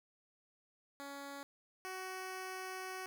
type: tone pair in turn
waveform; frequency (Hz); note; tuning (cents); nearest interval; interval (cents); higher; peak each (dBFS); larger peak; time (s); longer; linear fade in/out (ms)
10% pulse; 280.4 / 374.3; C#4 / F#4; +20 / +20; perfect fourth; 500; second; -37 / -34; second; 1-1.43 / 1.85-3.06; second; 0
effects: none